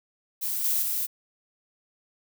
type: noise with level steps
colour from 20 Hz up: violet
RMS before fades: -29 / -25 / -28 dBFS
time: 0.41-1.07 s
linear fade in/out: 20 ms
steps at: 0.64 / 0.82 s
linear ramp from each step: 5 ms
effects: none